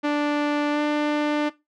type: tone with pitch glide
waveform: sawtooth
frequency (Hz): 293.7 to 297.3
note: D4 to D4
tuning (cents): 0 to +21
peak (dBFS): -16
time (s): 0.03-1.5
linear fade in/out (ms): 20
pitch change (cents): +21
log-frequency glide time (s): 0.71-0.8
effects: noise-tail reverb RT60 0.2 s tail -17 dB re dry + low-pass 3000 Hz 12 dB/octave